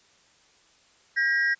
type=ring-modulated tone; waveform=triangle; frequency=1760 Hz; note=A6; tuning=in tune; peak=-16 dBFS; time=1.16-1.55 s; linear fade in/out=20 ms; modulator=149 Hz; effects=white hiss -60 dBFS RMS until 1.59 s + resampled to 16000 Hz